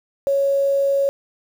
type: tone with quantisation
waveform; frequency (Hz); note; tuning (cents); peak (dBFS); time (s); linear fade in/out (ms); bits
sine; 554.4; C#5; 0; -15; 0.27-1.09; 0; 7
effects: none